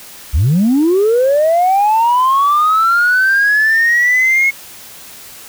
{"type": "linear sweep", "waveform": "sine", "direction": "up", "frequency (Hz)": [58, 2185], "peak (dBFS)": -7, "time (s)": [0.33, 4.51], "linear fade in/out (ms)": 20, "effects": ["tanh soft clip ceiling -6 dBFS", "white hiss -35 dBFS RMS until 5.48 s"]}